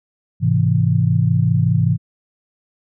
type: chord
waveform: sine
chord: Ab augmented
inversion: none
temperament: equal with one note detuned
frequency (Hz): 105.7 / 130.81 / 164.81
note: Ab2 / C3 / E3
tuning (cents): +31 / 0 / 0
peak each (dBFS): -17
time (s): 0.4-1.98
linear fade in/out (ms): 50
effects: none